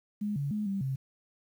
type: tone with pitch steps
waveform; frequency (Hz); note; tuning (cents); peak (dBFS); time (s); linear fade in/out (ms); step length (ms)
sine; 207.7 / 141.7 / 210.9 / 196.3 / 133.7; G#3 / C#3 / G#3 / G3 / C3; 0 / +38 / +27 / +3 / +38; -29; 0.21-0.96; 10; 150
effects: 10-bit